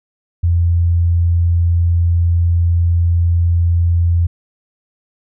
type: tone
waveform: sine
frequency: 85.5 Hz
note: F2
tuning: 36 cents flat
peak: -10 dBFS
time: 0.43-4.27 s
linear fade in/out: 10 ms
effects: none